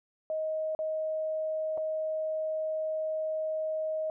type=tone with dropouts; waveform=sine; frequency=628 Hz; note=D#5; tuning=16 cents sharp; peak=-29 dBFS; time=0.3-4.1 s; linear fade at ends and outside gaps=1 ms; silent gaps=0.75-0.79 / 1.775-1.779 s; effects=none